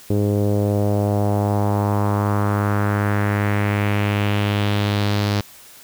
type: tone with low-pass filter sweep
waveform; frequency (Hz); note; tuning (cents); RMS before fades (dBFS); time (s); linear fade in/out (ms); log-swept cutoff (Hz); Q
sawtooth; 102.6; G#2; -21; -19; 0.1-5.41; 5; 420 to 4800; 2.3
effects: white hiss -44 dBFS RMS until 5.83 s